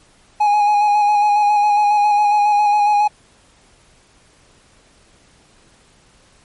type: tone with vibrato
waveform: triangle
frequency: 830.6 Hz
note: G#5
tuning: in tune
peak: -9 dBFS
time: 0.4-3.08 s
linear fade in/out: 10 ms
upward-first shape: square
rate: 7.3 Hz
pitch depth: 20 cents each way
effects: pink hiss -52 dBFS RMS until 6.44 s + MP3 48 kbps